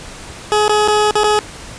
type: tone with dropouts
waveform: 20% pulse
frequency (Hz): 422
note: G#4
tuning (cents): +28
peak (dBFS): -6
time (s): 0.52-1.39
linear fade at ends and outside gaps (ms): 0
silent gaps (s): 0.68-0.694 / 0.876-0.883 / 1.11-1.155 / 1.235-1.242
effects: pink hiss -33 dBFS RMS until 1.78 s + resampled to 22050 Hz